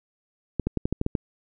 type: clicks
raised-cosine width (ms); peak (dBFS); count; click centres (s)
3; -11; 8; 0.597 / 0.67 / 0.773 / 0.855 / 0.926 / 1.014 / 1.064 / 1.152
effects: none